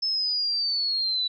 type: linear sweep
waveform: sine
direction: down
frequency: 5260 to 3934 Hz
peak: -23 dBFS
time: 0.02-1.28 s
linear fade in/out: 10 ms
effects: none